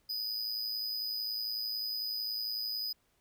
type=tone with amplitude modulation; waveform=square; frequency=4978 Hz; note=D#8; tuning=in tune; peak=-32 dBFS; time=0.09-2.93 s; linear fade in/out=10 ms; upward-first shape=sine; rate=111 Hz; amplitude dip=50%; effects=pink hiss -73 dBFS RMS until 3.2 s